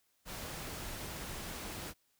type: noise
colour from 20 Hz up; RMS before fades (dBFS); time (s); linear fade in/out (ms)
pink; -43; 0.25-1.94; 50
effects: white hiss -75 dBFS RMS until 2.19 s